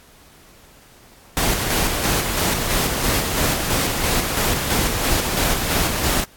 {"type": "noise with tremolo", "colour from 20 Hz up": "pink", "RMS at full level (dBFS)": -19, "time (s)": [1.37, 6.24], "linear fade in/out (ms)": 0, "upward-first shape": "square", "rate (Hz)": 3, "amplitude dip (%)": 35, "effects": ["pink hiss -49 dBFS RMS until 6.36 s", "AAC 64 kbps"]}